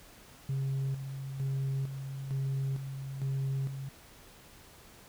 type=tone with tremolo; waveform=sine; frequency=135.4 Hz; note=C#3; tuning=40 cents flat; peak=-27 dBFS; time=0.49-3.89 s; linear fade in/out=5 ms; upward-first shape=square; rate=1.1 Hz; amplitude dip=65%; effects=tanh soft clip ceiling -28 dBFS + pink hiss -55 dBFS RMS until 5.08 s